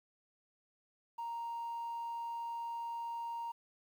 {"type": "tone", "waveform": "triangle", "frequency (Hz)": 932.3, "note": "A#5", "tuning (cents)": 0, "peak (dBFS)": -35, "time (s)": [1.18, 3.52], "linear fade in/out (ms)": 10, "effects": ["tanh soft clip ceiling -34 dBFS", "11-bit"]}